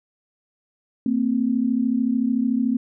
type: tone pair together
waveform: sine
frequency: 228 / 261.6 Hz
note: A#3 / C4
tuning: -38 / 0 cents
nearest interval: major second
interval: 238 cents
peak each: -21 dBFS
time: 1.06-2.77 s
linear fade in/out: 2 ms
effects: none